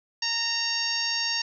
harmonic tone with a mistuned harmonic, 922 Hz, A#5, 19 cents flat, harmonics 1 / 2 / 3 / 4 / 5 / 6 / 7, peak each -38 / -33 / -33 / -37 / -30 / -29 / -37 dBFS, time 0.22-1.42 s, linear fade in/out 5 ms, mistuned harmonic 4, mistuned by +24 cents, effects none

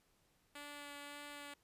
5% pulse tone with vibrato, 289 Hz, D4, 28 cents flat, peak -37 dBFS, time 0.55-1.54 s, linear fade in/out 5 ms, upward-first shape sine, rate 1.8 Hz, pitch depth 11 cents each way, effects pink hiss -75 dBFS RMS until 1.63 s + resampled to 32000 Hz

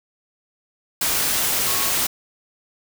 sine tone in noise, 1100 Hz, C#6, 14 cents flat, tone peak -31 dBFS, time 1.67-1.91 s, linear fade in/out 5 ms, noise white, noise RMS -21 dBFS, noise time 1.01-2.07 s, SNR -13 dB, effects none

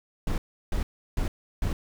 brown noise bursts, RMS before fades -26 dBFS, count 4, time 0.27-1.73 s, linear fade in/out 2 ms, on 110 ms, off 340 ms, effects none

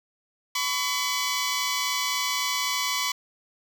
10% pulse tone pair together, 1008.5 / 1132 Hz, B5 / C#6, +36 / +36 cents, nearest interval major second, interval 200 cents, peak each -19 dBFS, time 0.55-3.12 s, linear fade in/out 5 ms, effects none

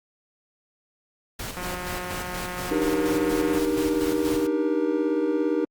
pink noise with tremolo, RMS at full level -33 dBFS, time 1.39-4.47 s, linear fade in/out 5 ms, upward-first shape square, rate 4.2 Hz, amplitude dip 45%
click train, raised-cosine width 0.5 ms, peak -19 dBFS, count 364, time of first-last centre 1.57-3.587 s, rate 180 Hz
triangle chord, Eb major seventh, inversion third, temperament equal with one note detuned, 293.7 / 311.1 / 392 / 474.3 Hz, D4 / Eb4 / G4 / Bb4, 0 / 0 / 0 / +30 cents, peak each -27 / -23 / -26 / -25 dBFS, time 2.71-5.65 s, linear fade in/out 5 ms
effects Opus 48 kbps

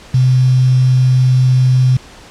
sine tone with quantisation, 128.2 Hz, C3, 35 cents flat, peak -7 dBFS, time 0.14-1.97 s, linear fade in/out 5 ms, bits 5, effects pink hiss -38 dBFS RMS until 2.3 s + low-pass 7000 Hz 12 dB/octave

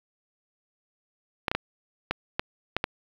clicks, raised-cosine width 0.3 ms, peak -8 dBFS, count 7, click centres 1.482 / 1.515 / 1.55 / 2.11 / 2.395 / 2.766 / 2.841 s, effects low-pass 4000 Hz 12 dB/octave + 7-bit

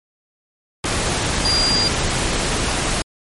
sine tone in noise, 4787 Hz, D8, 32 cents sharp, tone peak -16 dBFS, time 1.45-1.88 s, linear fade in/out 2 ms, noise pink, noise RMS -20 dBFS, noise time 0.84-3.02 s, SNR +1 dB, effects MP3 48 kbps

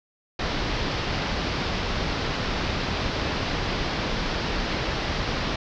pink low-pass noise, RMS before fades -27 dBFS, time 0.39-5.56 s, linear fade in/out 5 ms, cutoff 5300 Hz, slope 48 dB/octave, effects none

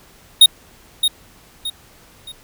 square tone with echo, 3729 Hz, A#7, in tune, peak -4 dBFS, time 0.41-0.46 s, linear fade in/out 5 ms, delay 620 ms, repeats 3, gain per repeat -9 dB, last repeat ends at 2.32 s, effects pink hiss -48 dBFS RMS until 2.43 s

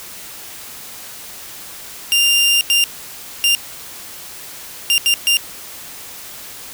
sawtooth tone bursts at uneven times, 2794 Hz, F7, in tune, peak -8 dBFS, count 6, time 2.12-2.61 / 2.7-2.84 / 3.44-3.55 / 4.9-4.98 / 5.06-5.14 / 5.27-5.37 s, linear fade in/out 0 ms, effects white hiss -34 dBFS RMS until 6.73 s

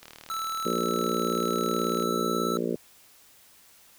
click train, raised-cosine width 0.2 ms, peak -26 dBFS, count 78, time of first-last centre 0.03-2.025 s, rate 38.6 Hz
square tone, 1318.5 Hz, E6, in tune, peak -30 dBFS, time 0.3-2.57 s, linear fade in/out 0 ms
harmonic tone, 58.27 Hz, A#1, in tune, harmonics 3 / 4 / 5 / 6 / 7 / 8 / 9 / 10, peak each -35 / -32 / -39 / -32 / -32 / -34 / -38 / -41 dBFS, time 0.65-2.76 s, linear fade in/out 5 ms
effects white hiss -56 dBFS RMS until 3.98 s

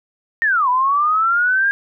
sine linear two-way sweep, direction down then up, 1864.7 to 978 to 1629 Hz, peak -13 dBFS, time 0.42-1.71 s, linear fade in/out 0 ms, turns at 0.69 s, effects none

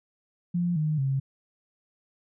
sine tone with pitch steps, 174.61 / 153.77 / 135.42 Hz, F3 / D#3 / C#3, 0 / -20 / -40 cents, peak -23 dBFS, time 0.54-1.2 s, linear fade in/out 10 ms, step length 220 ms, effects none

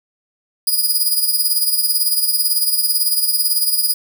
5% pulse tone with tremolo, 4929 Hz, D#8, 17 cents flat, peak -5 dBFS, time 0.67-3.94 s, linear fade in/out 5 ms, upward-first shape sine, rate 18 Hz, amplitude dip 60%, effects none

